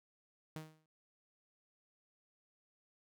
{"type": "tone with exponential decay", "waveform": "sawtooth", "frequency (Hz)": 156.8, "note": "D#3", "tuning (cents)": 14, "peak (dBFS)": -37, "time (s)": [0.56, 0.86], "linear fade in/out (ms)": 0, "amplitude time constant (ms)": 64, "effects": []}